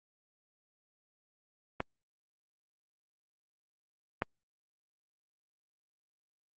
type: clicks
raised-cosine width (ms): 0.5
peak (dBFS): -15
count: 2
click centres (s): 1.804 / 4.221
effects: Opus 24 kbps